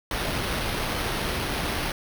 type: noise with sample-and-hold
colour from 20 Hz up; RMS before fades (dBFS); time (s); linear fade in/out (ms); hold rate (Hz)
pink; -28; 0.11-1.92; 2; 7350
effects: none